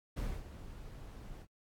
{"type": "noise with ADSR envelope", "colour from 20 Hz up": "brown", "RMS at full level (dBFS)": -35, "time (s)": [0.16, 1.47], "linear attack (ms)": 18, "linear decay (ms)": 250, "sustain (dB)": -13, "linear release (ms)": 56, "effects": ["AAC 64 kbps"]}